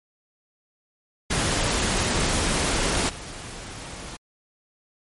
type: noise with level steps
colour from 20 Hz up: pink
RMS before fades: -23 / -37 dBFS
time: 1.3-4.17 s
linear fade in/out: 10 ms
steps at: 3.09 s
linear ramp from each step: 2 ms
effects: MP3 48 kbps